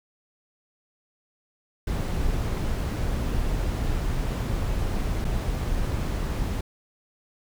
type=noise with dropouts; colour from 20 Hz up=brown; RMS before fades=-26 dBFS; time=1.87-6.61 s; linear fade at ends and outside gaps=5 ms; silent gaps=5.245-5.249 s; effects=none